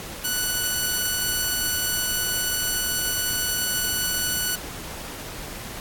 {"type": "tone", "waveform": "5% pulse", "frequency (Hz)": 1481, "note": "F#6", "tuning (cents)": 1, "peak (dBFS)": -11, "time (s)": [0.24, 4.56], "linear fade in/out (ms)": 10, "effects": ["pink hiss -36 dBFS RMS until 5.8 s", "AAC 64 kbps"]}